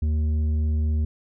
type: tone with tanh clipping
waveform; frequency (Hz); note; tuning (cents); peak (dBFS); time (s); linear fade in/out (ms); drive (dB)
sine; 77; D#2; -17; -21; 0.02-1.05; 5; 7
effects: none